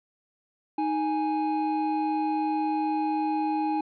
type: tone pair together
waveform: triangle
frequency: 311.1 / 830.6 Hz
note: D#4 / G#5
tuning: 0 / 0 cents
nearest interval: octave + perfect fourth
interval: 1700 cents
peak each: -25 dBFS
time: 0.78-3.81 s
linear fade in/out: 5 ms
effects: resampled to 11025 Hz